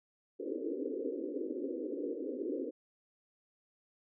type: band-pass noise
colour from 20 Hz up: pink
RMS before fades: -38 dBFS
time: 0.39-2.71 s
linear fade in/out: 20 ms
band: 260 to 520 Hz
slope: 96 dB/octave
effects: none